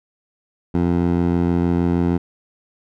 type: tone with band-pass filter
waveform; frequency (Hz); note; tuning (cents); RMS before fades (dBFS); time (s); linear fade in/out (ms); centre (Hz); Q
15% pulse; 86.4; F2; -18; -18; 0.74-2.18; 10; 250; 0.65
effects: none